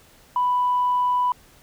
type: tone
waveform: sine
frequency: 990 Hz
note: B5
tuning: 4 cents sharp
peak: -17 dBFS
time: 0.36-1.32 s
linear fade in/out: 2 ms
effects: tanh soft clip ceiling -13 dBFS + pink hiss -53 dBFS RMS until 1.62 s